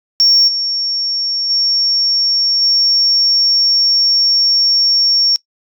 sine tone with level steps, 5500 Hz, F8, 27 cents flat, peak -6 / -15 / -11 / -9 dBFS, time 0.2-5.36 s, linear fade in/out 0 ms, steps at 0.47 / 1.49 / 2.61 s, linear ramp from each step 20 ms, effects noise-tail reverb RT60 0.1 s tail -22 dB re dry + tanh soft clip ceiling -2 dBFS

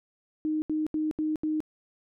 sine tone bursts, 309.4 Hz, D#4, 10 cents flat, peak -25 dBFS, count 5, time 0.45-1.604 s, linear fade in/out 0 ms, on 170 ms, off 76 ms, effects none

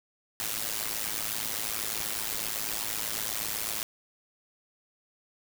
white noise with amplitude modulation, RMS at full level -29 dBFS, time 0.4-3.83 s, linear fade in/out 0 ms, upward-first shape sine, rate 108 Hz, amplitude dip 85%, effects none

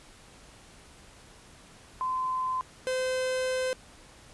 sine / 45% pulse tone pair in turn, 1029 / 514.5 Hz, C6 / C5, -29 / -29 cents, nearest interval octave, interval 1200 cents, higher first, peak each -27 dBFS, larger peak neither, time 2.01-2.61 / 2.87-3.73 s, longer second, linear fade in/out 0 ms, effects pink hiss -53 dBFS RMS until 4.33 s + resampled to 24000 Hz

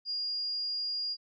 sine tone, 4836 Hz, D8, 50 cents sharp, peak -31 dBFS, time 0.05-1.17 s, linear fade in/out 50 ms, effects none

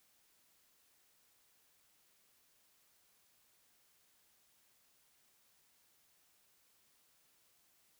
silence, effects white hiss -72 dBFS RMS until 7.99 s

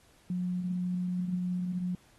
sine tone, 180 Hz, F#3, 47 cents flat, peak -29 dBFS, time 0.3-1.95 s, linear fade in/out 2 ms, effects pink hiss -63 dBFS RMS until 2.18 s + AAC 32 kbps

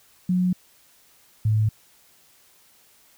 sine tone pair in turn, 181.6 / 108.17 Hz, F#3 / A2, -32 / -29 cents, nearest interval major sixth, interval 897 cents, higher first, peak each -18 / -17 dBFS, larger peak second, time 0.29-0.53 / 1.45-1.69 s, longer neither, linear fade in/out 5 ms, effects white hiss -57 dBFS RMS until 3.17 s

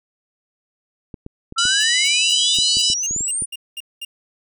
clicks, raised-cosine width 3 ms, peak -20 dBFS, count 11, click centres 1.142 / 1.264 / 1.524 / 1.654 / 2.587 / 2.77 / 2.901 / 3.11 / 3.163 / 3.208 / 3.422 s
sine exponential sweep, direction up, 1318.5 to 9590 Hz, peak -20 dBFS, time 1.56-3.46 s, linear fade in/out 20 ms
harmonic tone, 988 Hz, B5, in tune, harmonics 3 / 4 / 5 / 6 / 7 / 8 / 9, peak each -20 / -22 / -24 / -26 / -27 / -28 / -29 dBFS, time 1.58-2.94 s, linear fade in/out 5 ms
45% pulse tone bursts, 2806 Hz, F7, 8 cents sharp, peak -27 dBFS, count 10, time 1.8-4.05 s, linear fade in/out 5 ms, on 36 ms, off 210 ms
effects none

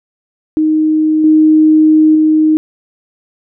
sine tone with level steps, 311.1 Hz, D#4, in tune, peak -8 / -4 / -6 dBFS, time 0.57-2.57 s, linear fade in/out 0 ms, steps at 1.24 / 2.15 s, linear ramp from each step 2 ms, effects none

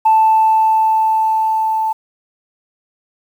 sine tone with level ramp, 880 Hz, A5, in tune, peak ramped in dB -6 to -14 dBFS, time 0.05-1.93 s, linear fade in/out 10 ms, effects tanh soft clip ceiling -4 dBFS + 7-bit

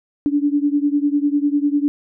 sine beating tone pair, 286 / 296 Hz, D4 / D4, -46 / +14 cents, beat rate 10 Hz, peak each -17 / -19 dBFS, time 0.26-1.88 s, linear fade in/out 0 ms, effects none

